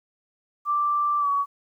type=tone with pitch glide; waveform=sine; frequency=1174.7 to 1129.5 Hz; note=D6 to C#6; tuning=0 to +32 cents; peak=-20 dBFS; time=0.65-1.46 s; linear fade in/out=50 ms; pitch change=-68 cents; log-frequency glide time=1.19-1.29 s; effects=10-bit